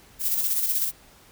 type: noise with tremolo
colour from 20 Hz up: violet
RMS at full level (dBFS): -23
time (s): 0.19-0.92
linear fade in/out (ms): 50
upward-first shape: square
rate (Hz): 16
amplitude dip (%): 40
effects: pink hiss -53 dBFS RMS until 1.31 s